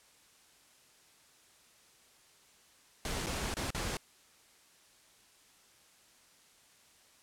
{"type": "noise with dropouts", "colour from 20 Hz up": "pink", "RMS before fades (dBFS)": -36, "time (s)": [3.05, 3.97], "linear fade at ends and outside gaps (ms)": 1, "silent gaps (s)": [[3.262, 3.268], [3.541, 3.568], [3.705, 3.747]], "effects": ["white hiss -63 dBFS RMS until 7.22 s", "low-pass 10000 Hz 12 dB/octave"]}